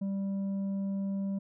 sine tone with tanh clipping, 196 Hz, G3, in tune, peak -31 dBFS, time 0.01-1.39 s, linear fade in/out 10 ms, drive 5 dB, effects none

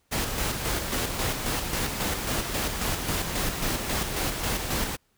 pink noise with tremolo, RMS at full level -27 dBFS, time 0.11-4.97 s, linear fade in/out 20 ms, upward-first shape square, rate 3.7 Hz, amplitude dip 40%, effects pink hiss -69 dBFS RMS until 5.17 s

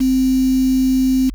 sine tone with quantisation, 260.8 Hz, C4, 5 cents flat, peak -12 dBFS, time 0-1.3 s, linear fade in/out 10 ms, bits 5, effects added 46 Hz sine -27 dBFS peak until 1.34 s

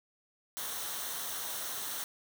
white noise with comb filter, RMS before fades -38 dBFS, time 0.57-2.04 s, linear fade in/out 0 ms, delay 0.41 ms, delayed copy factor -0.55, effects none

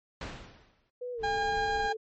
pink noise with exponential decay, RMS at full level -35 dBFS, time 0.21-0.9 s, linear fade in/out 2 ms, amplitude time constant 150 ms
sine tone with pitch glide, 493.9 to 440 Hz, B4 to A4, 0 to 0 cents, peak -34 dBFS, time 1.01-1.97 s, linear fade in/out 10 ms, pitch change -200 cents, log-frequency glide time 1.13-1.22 s
brown noise, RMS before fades -43 dBFS, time 1.18-1.91 s, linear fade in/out 50 ms
30% pulse tone, 810 Hz, G#5, 43 cents flat, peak -25 dBFS, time 1.23-1.93 s, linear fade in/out 10 ms
effects low-pass 4000 Hz 12 dB/octave + MP3 32 kbps

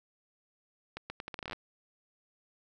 accelerating click train, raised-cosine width 0.3 ms, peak -23 dBFS, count 13, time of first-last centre 0.97-1.531 s, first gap 130 ms, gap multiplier 0.78, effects none

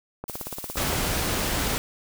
click train, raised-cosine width 1 ms, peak -20 dBFS, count 16, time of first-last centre 0.24-1.102 s, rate 17.4 Hz
blue noise with tremolo, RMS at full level -34 dBFS, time 0.28-0.94 s, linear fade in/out 2 ms, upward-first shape triangle, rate 17 Hz, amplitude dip 65%
pink noise, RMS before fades -26 dBFS, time 0.77-1.78 s, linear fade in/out 0 ms
effects none

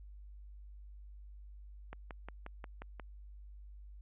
click train, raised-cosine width 0.5 ms, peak -30 dBFS, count 7, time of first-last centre 1.93-2.998 s, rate 5.62 Hz, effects added 50 Hz sine -49 dBFS peak until 4.01 s + resampled to 8000 Hz

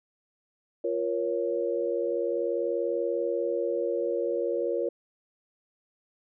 sine chord, Bb minor, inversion second, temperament equal with one note detuned, 349.2 / 474 / 554.4 Hz, F4 / Bb4 / Db5, 0 / +29 / 0 cents, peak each -31 / -29 / -30 dBFS, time 0.84-4.89 s, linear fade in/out 5 ms, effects none

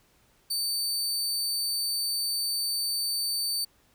sawtooth tone, 4570 Hz, D8, 48 cents flat, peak -24 dBFS, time 0.5-3.65 s, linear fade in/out 10 ms, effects pink hiss -64 dBFS RMS until 3.94 s

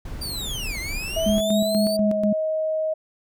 brown noise, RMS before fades -32 dBFS, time 0.05-1.41 s, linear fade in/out 5 ms
sawtooth linear two-way sweep, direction down then up, 4752 to 2034 to 4658 Hz, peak -26 dBFS, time 0.21-1.97 s, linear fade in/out 10 ms, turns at 0.79 s
sine tone with pitch glide, 650 to 629.3 Hz, E5 to D#5, -24 to +19 cents, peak -21 dBFS, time 1.16-2.94 s, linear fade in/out 10 ms, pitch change -57 cents, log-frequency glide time 1.78-2.22 s
sine tone with tremolo, 207.7 Hz, G#3, in tune, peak -18 dBFS, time 1.26-2.33 s, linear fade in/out 5 ms, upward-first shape square, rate 4.1 Hz, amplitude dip 65%
effects none

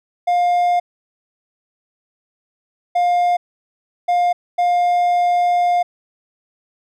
triangle tone bursts at uneven times, 707 Hz, F5, 21 cents sharp, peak -11 dBFS, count 4, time 0.27-0.8 / 2.95-3.37 / 4.08-4.33 / 4.58-5.83 s, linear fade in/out 10 ms, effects none

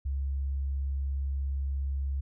sine tone, 68.5 Hz, C#2, 20 cents flat, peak -28 dBFS, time 0.05-2.21 s, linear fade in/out 10 ms, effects none

